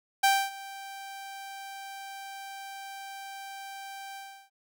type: tone with ADSR envelope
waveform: sawtooth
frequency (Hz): 784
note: G5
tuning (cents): 0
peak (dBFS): -15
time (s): 0.23-4.5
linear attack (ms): 11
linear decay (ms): 260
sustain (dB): -21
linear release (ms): 340
effects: none